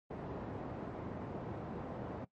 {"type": "band-pass noise", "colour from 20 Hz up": "pink", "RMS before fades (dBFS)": -43, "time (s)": [0.1, 2.25], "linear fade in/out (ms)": 10, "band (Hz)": [110, 770], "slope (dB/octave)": 12, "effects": ["noise-tail reverb RT60 0.1 s tail -18 dB re dry", "MP3 48 kbps"]}